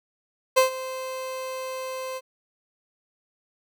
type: tone with ADSR envelope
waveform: 30% pulse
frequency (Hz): 520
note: C5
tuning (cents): -11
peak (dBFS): -11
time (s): 0.56-2.21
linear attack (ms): 17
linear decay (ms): 120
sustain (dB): -17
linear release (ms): 42
effects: none